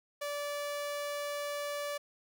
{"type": "tone", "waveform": "sawtooth", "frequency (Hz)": 580, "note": "D5", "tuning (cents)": -22, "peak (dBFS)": -31, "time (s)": [0.21, 1.98], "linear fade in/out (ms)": 10, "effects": []}